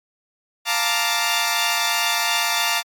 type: chord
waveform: 10% pulse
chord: Bb major seventh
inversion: second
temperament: equal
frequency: 698.5 / 880 / 932.3 / 1174.7 Hz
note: F5 / A5 / Bb5 / D6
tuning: 0 / 0 / 0 / 0 cents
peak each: -16 dBFS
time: 0.65-2.83 s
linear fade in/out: 50 ms
effects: AAC 64 kbps